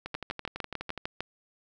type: two click trains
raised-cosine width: 0.3 ms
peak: -16 / -20 dBFS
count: 8 / 12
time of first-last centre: 0.15-1.206 / 0.06-0.977 s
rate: 6.63 / 12 Hz
effects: none